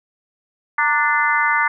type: harmonic tone with a mistuned harmonic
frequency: 293.7 Hz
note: D4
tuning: in tune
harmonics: 3 / 4 / 5 / 6 / 7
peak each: -21 / -21 / -21 / -21 / -21 dBFS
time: 0.78-1.68 s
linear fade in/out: 5 ms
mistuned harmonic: 3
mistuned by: +68 cents
effects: none